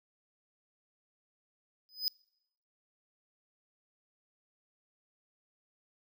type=tone with exponential growth; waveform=square; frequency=5010 Hz; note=D#8; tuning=11 cents sharp; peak=-26 dBFS; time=1.89-2.08 s; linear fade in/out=0 ms; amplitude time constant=41 ms; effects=noise-tail reverb RT60 0.8 s tail -26 dB re dry